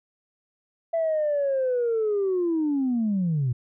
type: linear sweep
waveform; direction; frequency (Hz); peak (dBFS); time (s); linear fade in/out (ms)
sine; down; 669 to 116.54; -20; 0.93-3.53; 10
effects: tanh soft clip ceiling -18 dBFS